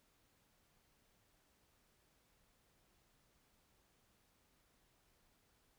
silence, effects pink hiss -75 dBFS RMS until 5.78 s

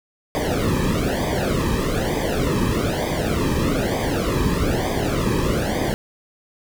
brown noise with flanger, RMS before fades -21 dBFS, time 0.35-5.94 s, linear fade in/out 0 ms, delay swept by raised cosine 0.72 to 1.43 ms, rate 1.1 Hz, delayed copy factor -1, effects none

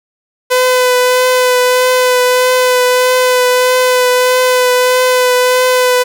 sawtooth tone with vibrato, 503 Hz, B4, 32 cents sharp, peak -4 dBFS, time 0.5-6.04 s, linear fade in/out 20 ms, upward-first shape triangle, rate 1.6 Hz, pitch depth 18 cents each way, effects 7-bit

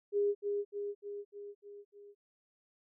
sine tone with echo, 407.6 Hz, G#4, 32 cents flat, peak -27 dBFS, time 0.12-0.35 s, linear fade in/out 50 ms, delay 300 ms, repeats 6, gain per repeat -4 dB, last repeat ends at 2.15 s, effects none

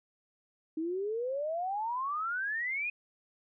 sine exponential sweep, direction up, 310 to 2513 Hz, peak -31 dBFS, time 0.77-2.9 s, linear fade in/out 5 ms, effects none

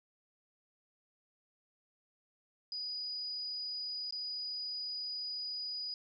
sine tone with dropouts, 4933 Hz, D#8, 16 cents flat, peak -37 dBFS, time 2.72-5.94 s, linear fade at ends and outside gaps 1 ms, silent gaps 4.108-4.124 s, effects none

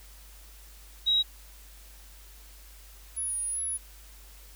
sine tone pair in turn, 3833 / 10349 Hz, A#7 / E9, +47 / -33 cents, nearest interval octave + perfect fourth, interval 1720 cents, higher second, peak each -21 / -29 dBFS, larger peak first, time 1.06-1.23 / 3.16-3.78 s, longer second, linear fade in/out 20 ms, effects added 50 Hz sine -49 dBFS peak until 4.55 s + white hiss -54 dBFS RMS until 4.55 s

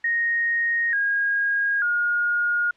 sine tone with pitch steps, 1864.7 / 1632.7 / 1429.6 Hz, A#6 / G#6 / F6, 0 / -30 / +40 cents, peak -19 dBFS, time 0.04-2.71 s, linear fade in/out 5 ms, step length 890 ms, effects white hiss -59 dBFS RMS until 2.76 s + low-pass 3000 Hz 12 dB/octave

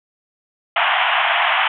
pink band-pass noise, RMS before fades -17 dBFS, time 0.76-1.68 s, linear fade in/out 5 ms, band 670 to 3300 Hz, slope 96 dB/octave, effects none

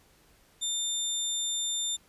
25% pulse tone, 3600 Hz, A7, 39 cents sharp, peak -25 dBFS, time 0.61-1.97 s, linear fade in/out 20 ms, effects pink hiss -62 dBFS RMS until 2.08 s + resampled to 32000 Hz

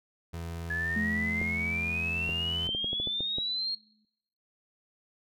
30% pulse tone, 83.9 Hz, E2, 31 cents sharp, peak -33 dBFS, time 0.33-2.68 s, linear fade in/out 10 ms
sine exponential sweep, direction up, 1698 to 4285 Hz, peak -29 dBFS, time 0.7-3.75 s, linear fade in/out 5 ms
sine tone with exponential decay, 214.6 Hz, A3, 43 cents flat, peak -28 dBFS, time 0.96-4.05 s, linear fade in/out 2 ms, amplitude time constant 670 ms
clicks, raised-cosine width 2 ms, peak -24 dBFS, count 10, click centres 1.415 / 2.292 / 2.691 / 2.749 / 2.844 / 2.931 / 3 / 3.073 / 3.206 / 3.384 s
effects noise-tail reverb RT60 0.8 s tail -25 dB re dry

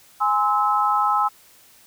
sine chord, Ab augmented, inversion none, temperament just, 830.6 / 1038.3 / 1297.8 Hz, Ab5 / C6 / E6, 0 / -14 / -27 cents, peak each -21 / -23 / -20 dBFS, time 0.2-1.29 s, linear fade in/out 20 ms, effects white hiss -52 dBFS RMS until 1.86 s

